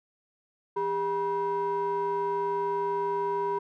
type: ring-modulated tone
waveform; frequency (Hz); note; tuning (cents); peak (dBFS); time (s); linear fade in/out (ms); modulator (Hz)
triangle; 283.5; C#4; +39; -21; 0.76-3.59; 10; 685
effects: none